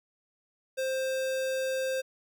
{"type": "tone", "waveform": "square", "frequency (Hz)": 525, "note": "C5", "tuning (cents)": 6, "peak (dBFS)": -29, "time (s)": [0.77, 2.02], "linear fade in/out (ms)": 20, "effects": []}